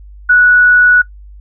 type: tone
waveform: sine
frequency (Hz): 1471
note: F#6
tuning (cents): -11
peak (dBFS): -4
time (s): 0.29-1.02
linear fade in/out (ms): 10
effects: noise-tail reverb RT60 0.1 s tail -19 dB re dry + added 50 Hz sine -32 dBFS peak until 1.4 s